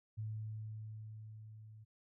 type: tone with level ramp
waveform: sine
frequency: 108.6 Hz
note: A2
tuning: 22 cents flat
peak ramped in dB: -38 to -53 dBFS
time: 0.17-1.85 s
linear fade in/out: 20 ms
effects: none